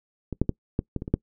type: clicks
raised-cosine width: 3 ms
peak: -17 / -8 / -10 / -10 / -14 / -19 / -20 / -7 dBFS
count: 8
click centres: 0.327 / 0.416 / 0.493 / 0.791 / 0.963 / 1.021 / 1.079 / 1.14 s
effects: noise-tail reverb RT60 0.1 s tail -23 dB re dry